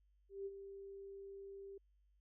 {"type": "tone with ADSR envelope", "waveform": "sine", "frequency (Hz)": 393.8, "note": "G4", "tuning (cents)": 8, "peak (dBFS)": -40, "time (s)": [0.29, 1.78], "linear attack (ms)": 170, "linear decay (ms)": 37, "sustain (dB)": -9, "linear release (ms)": 6, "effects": ["added 50 Hz sine -70 dBFS peak until 2.2 s"]}